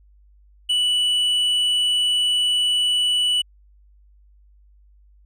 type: tone with hard clipping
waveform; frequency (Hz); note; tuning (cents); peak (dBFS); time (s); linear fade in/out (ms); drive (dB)
sine; 2960; F#7; 0; -18; 0.69-3.42; 10; 4
effects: added 50 Hz sine -50 dBFS peak until 5.25 s